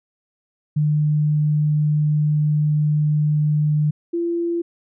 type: tone pair in turn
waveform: sine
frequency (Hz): 150.5 / 341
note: D3 / F4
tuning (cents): +43 / -41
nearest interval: octave + major second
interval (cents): 1416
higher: second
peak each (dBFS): -15 / -19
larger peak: first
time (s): 0.76-3.91 / 4.13-4.62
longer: first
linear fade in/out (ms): 10
effects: none